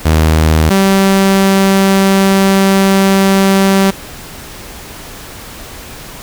sawtooth tone pair in turn, 78.9 / 194.05 Hz, D#2 / G3, +25 / -17 cents, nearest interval octave + major third, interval 1558 cents, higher second, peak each -3 dBFS, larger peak neither, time 0.05-0.7 / 0.7-3.91 s, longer second, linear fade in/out 10 ms, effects pink hiss -30 dBFS RMS until 6.22 s

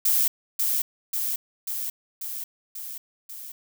violet noise with echo, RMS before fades -21 dBFS, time 0.05-0.28 s, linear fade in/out 5 ms, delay 540 ms, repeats 6, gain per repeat -3 dB, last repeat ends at 3.52 s, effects none

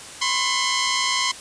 10% pulse tone pair together, 1011 / 1071.1 Hz, B5 / C6, +40 / +40 cents, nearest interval minor second, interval 100 cents, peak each -14 dBFS, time 0.21-1.32 s, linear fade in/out 10 ms, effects white hiss -38 dBFS RMS until 1.4 s + resampled to 22050 Hz

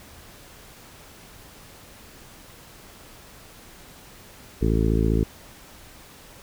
harmonic tone, 55 Hz, A1, in tune, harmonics 1 / 2 / 3 / 4 / 5 / 6 / 7 / 8, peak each -22 / -25 / -27 / -28 / -29 / -30 / -30 / -31 dBFS, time 4.61-5.24 s, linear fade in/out 10 ms, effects pink hiss -47 dBFS RMS until 6.42 s

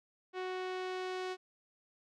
sawtooth tone with low-pass filter sweep, 370 Hz, F#4, in tune, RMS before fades -39 dBFS, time 0.33-1.37 s, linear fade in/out 50 ms, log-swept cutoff 3000 to 4900 Hz, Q 0.89, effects none

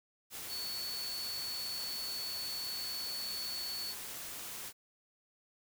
sine tone in noise, 4435 Hz, C#8, in tune, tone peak -38 dBFS, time 0.48-3.95 s, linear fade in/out 50 ms, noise white, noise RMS -44 dBFS, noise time 0.3-4.73 s, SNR +3 dB, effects none

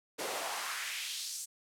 pink noise with high-pass filter sweep, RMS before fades -38 dBFS, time 0.18-1.46 s, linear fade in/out 20 ms, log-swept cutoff 380 to 7400 Hz, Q 1.8, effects low-pass 12000 Hz 12 dB/octave

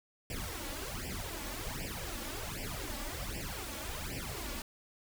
pink noise with flanger, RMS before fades -40 dBFS, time 0.3-4.62 s, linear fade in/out 2 ms, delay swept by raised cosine 0.38 to 3.58 ms, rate 1.3 Hz, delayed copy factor +0.9, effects none

